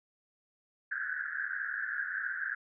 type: band-pass noise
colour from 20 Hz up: pink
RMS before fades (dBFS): -36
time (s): 0.91-2.55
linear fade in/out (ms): 5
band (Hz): 1500 to 1700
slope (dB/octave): 96
effects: none